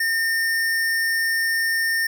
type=tone; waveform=square; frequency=1817 Hz; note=A#6; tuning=45 cents flat; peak=-20 dBFS; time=0-2.07 s; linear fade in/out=5 ms; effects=10-bit